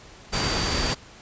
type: tone in noise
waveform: sine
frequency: 4643 Hz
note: D8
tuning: 21 cents flat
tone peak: -30 dBFS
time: 0.32-0.95 s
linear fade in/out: 20 ms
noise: pink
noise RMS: -25 dBFS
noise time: 0.32-0.95 s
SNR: -8 dB
effects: pink hiss -47 dBFS RMS until 1.21 s + resampled to 16000 Hz